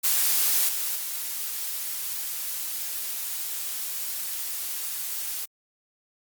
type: noise with level steps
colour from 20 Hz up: blue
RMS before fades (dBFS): -22 / -28 / -31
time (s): 0.03-5.46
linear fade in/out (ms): 20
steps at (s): 0.68 / 0.95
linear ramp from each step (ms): 10
effects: Opus 48 kbps